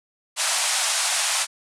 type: band-pass noise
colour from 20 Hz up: white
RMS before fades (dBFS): -23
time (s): 0.36-1.47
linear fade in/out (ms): 50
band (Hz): 620 to 9900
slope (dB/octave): 48
effects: none